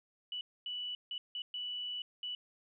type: tone bursts at uneven times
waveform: sine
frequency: 2960 Hz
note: F#7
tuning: in tune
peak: -37 dBFS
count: 6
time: 0.32-0.41 / 0.66-0.95 / 1.11-1.18 / 1.35-1.42 / 1.54-2.02 / 2.23-2.35 s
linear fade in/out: 2 ms
effects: none